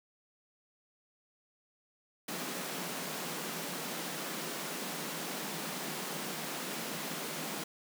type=high-pass noise; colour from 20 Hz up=pink; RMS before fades=-39 dBFS; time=2.28-7.64 s; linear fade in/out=5 ms; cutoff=150 Hz; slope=96 dB/octave; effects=none